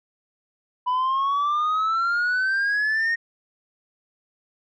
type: exponential sweep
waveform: sine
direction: up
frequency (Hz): 987.8 to 1864.7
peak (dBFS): -17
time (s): 0.86-3.16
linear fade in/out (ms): 20
effects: tanh soft clip ceiling -19 dBFS